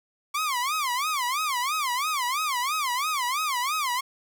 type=tone with vibrato; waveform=sawtooth; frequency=1108.7 Hz; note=C#6; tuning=in tune; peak=-21 dBFS; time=0.34-4.01 s; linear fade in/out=10 ms; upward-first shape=sine; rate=3 Hz; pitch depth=240 cents each way; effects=none